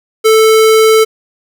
square tone, 440 Hz, A4, in tune, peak -5 dBFS, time 0.24-1.05 s, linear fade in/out 20 ms, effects none

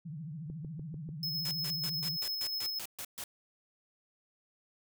sine tone with vibrato, 155.56 Hz, D#3, in tune, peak -39 dBFS, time 0.05-2.17 s, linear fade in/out 10 ms, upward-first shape triangle, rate 14 Hz, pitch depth 220 cents each way
click train, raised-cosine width 3 ms, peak -33 dBFS, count 5, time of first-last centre 0.5-1.09 s, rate 6.78 Hz
square tone with tremolo, 5180 Hz, E8, 31 cents flat, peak -33 dBFS, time 1.23-2.79 s, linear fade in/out 2 ms, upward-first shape square, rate 8.5 Hz, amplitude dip 25%
white noise bursts, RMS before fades -41 dBFS, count 10, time 1.45-3.24 s, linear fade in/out 2 ms, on 62 ms, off 130 ms
effects none

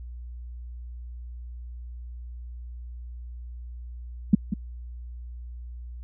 sine tone with echo, 201.2 Hz, G3, 45 cents sharp, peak -10 dBFS, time 4.33-4.35 s, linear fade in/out 5 ms, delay 190 ms, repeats 1, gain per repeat -11 dB, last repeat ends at 4.54 s, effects added 60 Hz sine -36 dBFS peak until 6.03 s

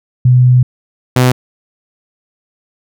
sine / sawtooth tone pair in turn, 125.5 / 126.3 Hz, B2 / B2, +28 / +39 cents, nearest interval unison, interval 11 cents, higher second, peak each -4 / -3 dBFS, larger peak second, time 0.25-0.63 / 1.16-1.32 s, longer first, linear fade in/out 5 ms, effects none

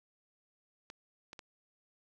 clicks, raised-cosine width 0.2 ms, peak -29 dBFS, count 3, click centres 0.901 / 1.331 / 1.392 s, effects none

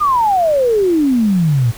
sine exponential sweep, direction down, 1242 to 111.3 Hz, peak -10 dBFS, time 0-1.72 s, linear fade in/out 20 ms, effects pink hiss -35 dBFS RMS until 1.77 s

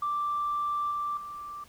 sine tone with level steps, 1174.7 Hz, D6, in tune, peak -26 / -28 / -37 dBFS, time 0.02-1.64 s, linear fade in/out 5 ms, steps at 0.91 / 1.17 s, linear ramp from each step 2 ms, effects tanh soft clip ceiling -22 dBFS + pink hiss -57 dBFS RMS until 1.68 s

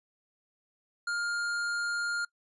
sine tone with hard clipping, 1409 Hz, F6, 15 cents sharp, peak -31 dBFS, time 1.07-2.25 s, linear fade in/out 5 ms, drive 12 dB, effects noise-tail reverb RT60 0.1 s tail -24 dB re dry + resampled to 24000 Hz

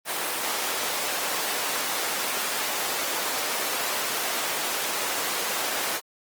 pink high-pass noise, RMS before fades -28 dBFS, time 0.05-6.01 s, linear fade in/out 50 ms, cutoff 520 Hz, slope 12 dB/octave, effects Opus 24 kbps

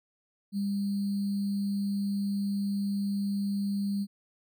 sine tone with sample-and-hold, 200 Hz, G3, 35 cents sharp, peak -27 dBFS, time 0.52-4.07 s, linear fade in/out 50 ms, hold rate 4410 Hz, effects none

